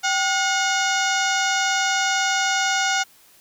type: harmonic tone with a mistuned harmonic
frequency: 722 Hz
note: F#5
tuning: 43 cents flat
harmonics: 1 / 2 / 3 / 4 / 5 / 6 / 7 / 8 / 9 / 10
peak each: -24 / -23 / -28 / -29 / -31 / -33 / -33 / -30 / -32 / -33 dBFS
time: 0.03-3.04 s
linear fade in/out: 20 ms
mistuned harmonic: 1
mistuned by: +120 cents
effects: white hiss -53 dBFS RMS until 3.4 s